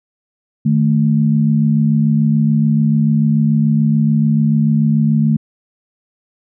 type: tone pair together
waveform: sine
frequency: 152.6 / 219.5 Hz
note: D#3 / A3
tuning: -33 / -4 cents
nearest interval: tritone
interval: 629 cents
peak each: -13 dBFS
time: 0.65-5.37 s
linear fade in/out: 10 ms
effects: none